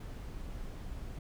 brown noise, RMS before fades -42 dBFS, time 0-1.19 s, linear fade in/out 5 ms, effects none

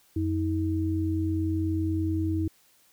sine tone pair together, 89.7 / 319.4 Hz, F2 / D#4, +47 / +45 cents, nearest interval octave + minor seventh, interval 2198 cents, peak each -27 dBFS, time 0.16-2.48 s, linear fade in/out 5 ms, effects white hiss -62 dBFS RMS until 2.92 s

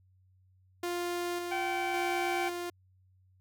sawtooth tone with tremolo, 350.3 Hz, F4, 5 cents sharp, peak -28 dBFS, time 0.83-2.7 s, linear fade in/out 5 ms, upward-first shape square, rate 0.9 Hz, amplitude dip 30%
harmonic tone, 769 Hz, G5, 33 cents flat, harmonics 1 / 2 / 3 / 4, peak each -33 / -41 / -37 / -47 dBFS, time 1.51-2.49 s, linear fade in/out 10 ms
effects added 93 Hz sine -62 dBFS peak until 3.4 s

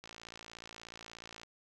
click train, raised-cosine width 0.2 ms, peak -30 dBFS, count 80, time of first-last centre 0.04-1.433 s, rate 56.7 Hz, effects none

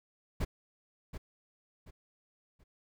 brown noise with echo, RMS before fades -31 dBFS, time 0.4-0.45 s, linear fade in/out 10 ms, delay 730 ms, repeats 3, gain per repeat -10 dB, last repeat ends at 2.64 s, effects none

